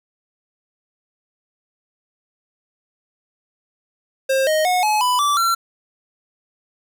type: tone with pitch steps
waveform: square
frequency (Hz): 533 / 623 / 728.1 / 851 / 994.6 / 1162.5 / 1358.7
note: C5 / D#5 / F#5 / G#5 / B5 / D6 / F6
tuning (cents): +32 / +2 / -28 / +42 / +12 / -18 / -48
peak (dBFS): -16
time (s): 4.29-5.55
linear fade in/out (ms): 10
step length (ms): 180
effects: none